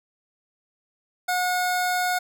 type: tone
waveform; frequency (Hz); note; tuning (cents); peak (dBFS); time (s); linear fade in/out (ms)
25% pulse; 725; F#5; -35; -18; 1.28-2.19; 10
effects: none